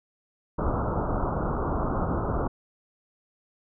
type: low-pass noise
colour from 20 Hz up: pink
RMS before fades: -27 dBFS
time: 0.58-2.48 s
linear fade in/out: 10 ms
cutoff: 1400 Hz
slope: 96 dB/octave
effects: none